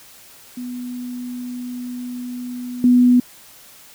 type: tone with level steps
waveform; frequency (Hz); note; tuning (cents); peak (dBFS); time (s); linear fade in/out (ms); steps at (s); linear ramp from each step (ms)
sine; 246.9; B3; 0; -26 / -9; 0.57-3.2; 5; 2.84; 2
effects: white hiss -45 dBFS RMS until 3.94 s